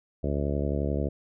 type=harmonic tone; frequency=71.4 Hz; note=D2; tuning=48 cents flat; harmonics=1 / 2 / 3 / 4 / 5 / 6 / 7 / 8 / 9; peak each=-29 / -32 / -34 / -35 / -36 / -37 / -37 / -38 / -39 dBFS; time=0.23-1.09 s; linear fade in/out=10 ms; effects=none